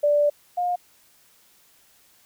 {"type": "tone pair in turn", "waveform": "sine", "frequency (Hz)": [586, 712.2], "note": ["D5", "F5"], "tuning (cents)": [-4, 34], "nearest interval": "minor third", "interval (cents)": 338, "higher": "second", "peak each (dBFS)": [-16, -21], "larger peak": "first", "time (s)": [[0.03, 0.3], [0.57, 0.76]], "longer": "first", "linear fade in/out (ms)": 10, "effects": ["white hiss -58 dBFS RMS until 2.25 s"]}